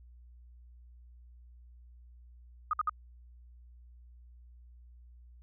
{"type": "tone bursts", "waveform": "sine", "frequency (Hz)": 1244.5, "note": "D#6", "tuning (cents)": 0, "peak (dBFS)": -26, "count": 3, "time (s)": [2.71, 2.895], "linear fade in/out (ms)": 2, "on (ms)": 23, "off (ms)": 58, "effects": ["added 60 Hz sine -52 dBFS peak until 5.42 s"]}